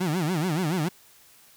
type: tone with vibrato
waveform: 30% pulse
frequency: 168 Hz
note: E3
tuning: 33 cents sharp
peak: -21 dBFS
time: 0-0.89 s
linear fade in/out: 10 ms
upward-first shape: sine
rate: 7 Hz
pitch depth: 220 cents each way
effects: white hiss -55 dBFS RMS until 1.56 s